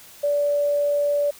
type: tone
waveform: sine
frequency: 579 Hz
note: D5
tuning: 25 cents flat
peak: -18 dBFS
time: 0.23-1.31 s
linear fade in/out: 10 ms
effects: white hiss -46 dBFS RMS until 1.39 s